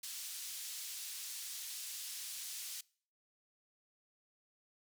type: band-pass noise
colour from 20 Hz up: pink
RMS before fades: -45 dBFS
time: 0.03-2.81 s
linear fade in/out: 5 ms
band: 4400 to 16000 Hz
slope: 12 dB/octave
effects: noise-tail reverb RT60 0.5 s tail -24 dB re dry

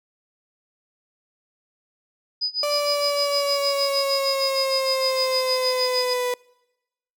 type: tone with tremolo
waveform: sine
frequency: 4978 Hz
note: D#8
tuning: in tune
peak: -20 dBFS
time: 2.41-6.14 s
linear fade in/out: 10 ms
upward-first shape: sine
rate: 6.5 Hz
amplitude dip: 95%
type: linear sweep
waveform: 35% pulse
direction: down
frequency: 587.3 to 493 Hz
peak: -20 dBFS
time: 2.63-6.34 s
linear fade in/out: 2 ms
effects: noise-tail reverb RT60 1.0 s tail -26 dB re dry

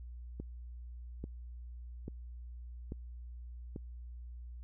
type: click train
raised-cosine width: 3 ms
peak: -28 dBFS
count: 5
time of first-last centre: 0.4-3.761 s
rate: 1.19 Hz
effects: added 60 Hz sine -44 dBFS peak until 4.63 s

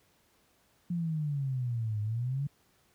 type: exponential two-way sweep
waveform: sine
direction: down then up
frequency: 176.9 to 103.83 to 145.7 Hz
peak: -29 dBFS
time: 0.9-2.47 s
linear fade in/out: 5 ms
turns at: 2.01 s
effects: pink hiss -68 dBFS RMS until 2.94 s + high-pass 60 Hz 12 dB/octave

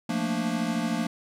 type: chord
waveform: square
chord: Bb major seventh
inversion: second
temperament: equal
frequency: 174.61 / 220 / 233.1 / 293.7 Hz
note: F3 / A3 / Bb3 / D4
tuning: 0 / 0 / 0 / 0 cents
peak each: -33 / -32 / -30 / -34 dBFS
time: 0.09-1.07 s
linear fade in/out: 5 ms
effects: low-pass 10000 Hz 12 dB/octave + 10-bit

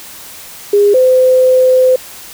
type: tone pair in turn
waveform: sine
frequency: 408.4 / 512.4 Hz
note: G#4 / C5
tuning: -29 / -36 cents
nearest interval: major third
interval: 393 cents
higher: second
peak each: -5 dBFS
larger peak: neither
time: 0.73-0.94 / 0.94-1.96 s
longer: second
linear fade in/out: 5 ms
effects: white hiss -32 dBFS RMS until 2.33 s

